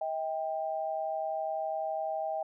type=tone pair together; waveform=sine; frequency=638.1 / 790 Hz; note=D#5 / G5; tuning=+44 / +13 cents; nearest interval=major third; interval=369 cents; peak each=-33 / -34 dBFS; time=0.01-2.43 s; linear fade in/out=5 ms; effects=none